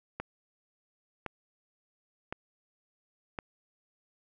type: click train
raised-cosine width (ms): 0.5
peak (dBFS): -20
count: 4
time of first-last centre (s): 0.2-3.388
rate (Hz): 0.941
effects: none